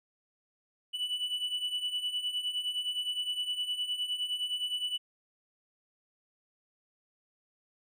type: beating tone pair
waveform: triangle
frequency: 2960 / 2969.7 Hz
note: F#7 / F#7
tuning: 0 / +6 cents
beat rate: 9.7 Hz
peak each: -36 / -31 dBFS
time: 0.93-4.98 s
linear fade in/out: 20 ms
effects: none